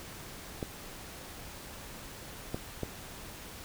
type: clicks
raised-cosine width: 2 ms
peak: -20 dBFS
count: 3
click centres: 0.628 / 2.545 / 2.833 s
effects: pink hiss -46 dBFS RMS until 3.64 s